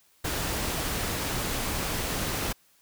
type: noise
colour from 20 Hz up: pink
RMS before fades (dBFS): -30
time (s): 0.24-2.53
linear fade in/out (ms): 10
effects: white hiss -63 dBFS RMS until 2.81 s